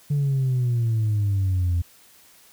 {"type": "exponential sweep", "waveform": "sine", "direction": "down", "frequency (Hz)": [146.83, 84.8], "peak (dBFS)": -17, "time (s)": [0.1, 1.82], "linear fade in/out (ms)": 10, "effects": ["tanh soft clip ceiling -17 dBFS", "white hiss -53 dBFS RMS until 2.52 s"]}